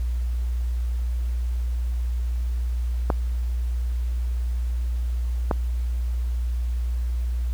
clicks, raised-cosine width 1 ms, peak -7 dBFS, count 2, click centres 3.102 / 5.512 s, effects added 60 Hz sine -22 dBFS peak until 7.53 s + pink hiss -50 dBFS RMS until 7.53 s

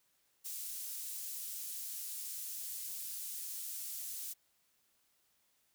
pink high-pass noise, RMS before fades -43 dBFS, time 0.44-4.34 s, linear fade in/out 20 ms, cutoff 8500 Hz, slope 12 dB/octave, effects white hiss -75 dBFS RMS until 5.74 s

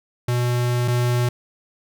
square tone pair in turn, 122.1 / 122.1 Hz, B2 / B2, -19 / -19 cents, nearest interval unison, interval 0 cents, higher neither, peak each -19 / -18 dBFS, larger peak second, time 0.28-0.88 / 0.88-1.29 s, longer first, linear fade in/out 5 ms, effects none

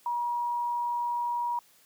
sine tone, 957 Hz, A#5, 45 cents sharp, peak -27 dBFS, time 0.06-1.59 s, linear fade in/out 2 ms, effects white hiss -61 dBFS RMS until 1.85 s + high-pass 100 Hz 12 dB/octave

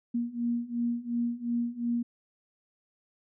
sine beating tone pair, 235.7 / 238.5 Hz, A#3 / A#3, +19 / +40 cents, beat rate 2.8 Hz, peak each -32 / -30 dBFS, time 0.14-2.03 s, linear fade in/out 10 ms, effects none

